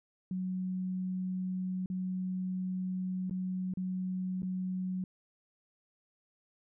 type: tone with dropouts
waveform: sine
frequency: 185 Hz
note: F#3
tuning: in tune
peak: -32 dBFS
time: 0.31-5.04 s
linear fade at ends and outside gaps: 2 ms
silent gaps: 1.86-1.9 / 3.297-3.309 / 3.738-3.772 / 4.421-4.43 s
effects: none